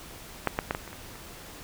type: clicks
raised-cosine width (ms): 0.5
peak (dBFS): -8 / -10 / -11 / -15 / -26 / -26 / -30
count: 7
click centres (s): 0.473 / 0.589 / 0.709 / 0.749 / 0.877 / 0.93 / 1.156
effects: pink hiss -45 dBFS RMS until 1.63 s